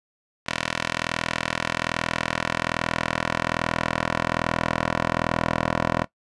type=tone with band-pass filter sweep; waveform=10% pulse; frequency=41.2 Hz; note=E1; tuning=in tune; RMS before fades=-26 dBFS; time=0.46-6.05 s; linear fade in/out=20 ms; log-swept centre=2600 to 950 Hz; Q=0.72; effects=noise-tail reverb RT60 0.1 s tail -17 dB re dry + resampled to 24000 Hz